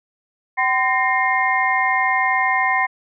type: tone cluster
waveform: sine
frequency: 764 / 1023 / 1834 / 2123 Hz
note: G5 / C6 / A#6 / C7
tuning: -45 / -39 / -29 / +25 cents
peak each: -21 dBFS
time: 0.57-2.87 s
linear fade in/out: 20 ms
effects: none